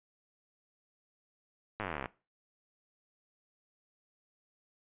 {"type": "slowing click train", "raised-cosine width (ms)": 0.5, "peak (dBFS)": -21, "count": 22, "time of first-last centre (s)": [1.8, 2.058], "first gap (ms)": 9, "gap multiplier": 1.03, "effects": ["noise-tail reverb RT60 0.3 s tail -19 dB re dry", "resampled to 8000 Hz"]}